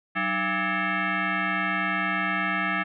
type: tone with frequency modulation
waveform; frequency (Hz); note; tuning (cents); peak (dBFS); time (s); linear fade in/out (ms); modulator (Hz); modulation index
sine; 188.2; F#3; +30; -23; 0.15-2.84; 20; 495; 4.5
effects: none